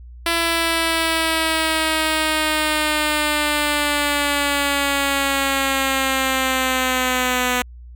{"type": "linear sweep", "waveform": "5% pulse", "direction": "down", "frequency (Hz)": [336.3, 248], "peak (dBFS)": -6, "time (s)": [0.26, 7.62], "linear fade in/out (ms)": 2, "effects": ["added 60 Hz sine -36 dBFS peak until 7.95 s"]}